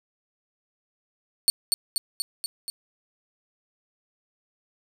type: tone with echo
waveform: 25% pulse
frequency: 4435 Hz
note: C#8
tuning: in tune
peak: -11 dBFS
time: 1.48-1.5 s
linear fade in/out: 0 ms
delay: 240 ms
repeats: 5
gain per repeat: -3 dB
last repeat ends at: 2.7 s
effects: none